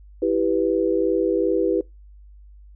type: chord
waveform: sine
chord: E minor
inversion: none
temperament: equal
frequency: 329.6 / 392 / 493.9 Hz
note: E4 / G4 / B4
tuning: 0 / 0 / 0 cents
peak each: -22 dBFS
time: 0.22-1.81 s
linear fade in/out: 5 ms
effects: noise-tail reverb RT60 0.2 s tail -23 dB re dry + added 50 Hz sine -43 dBFS peak until 2.75 s